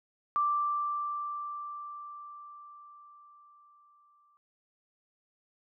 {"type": "tone with exponential decay", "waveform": "sine", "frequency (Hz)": 1174.7, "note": "D6", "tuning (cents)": 0, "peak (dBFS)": -24, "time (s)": [0.36, 4.37], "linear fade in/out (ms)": 0, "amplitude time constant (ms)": 870, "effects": []}